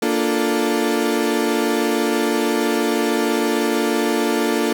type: chord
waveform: 35% pulse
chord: Bb major seventh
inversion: none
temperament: equal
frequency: 233.1 / 293.7 / 349.2 / 440 Hz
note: Bb3 / D4 / F4 / A4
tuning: 0 / 0 / 0 / 0 cents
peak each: -21 dBFS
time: 0.02-4.73 s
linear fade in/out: 5 ms
effects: none